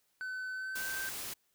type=tone with pitch glide; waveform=triangle; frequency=1514 to 1561.1 Hz; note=F#6 to G6; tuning=+39 to -8 cents; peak=-35 dBFS; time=0.21-1.09 s; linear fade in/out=0 ms; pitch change=+53 cents; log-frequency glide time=0.52-0.98 s
type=noise; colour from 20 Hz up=white; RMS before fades=-41 dBFS; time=0.75-1.34 s; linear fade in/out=10 ms
effects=white hiss -75 dBFS RMS until 1.54 s